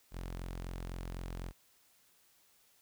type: tone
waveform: sawtooth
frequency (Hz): 43.94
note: F1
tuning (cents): +11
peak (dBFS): -36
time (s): 0.11-1.53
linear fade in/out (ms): 50
effects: white hiss -68 dBFS RMS until 2.81 s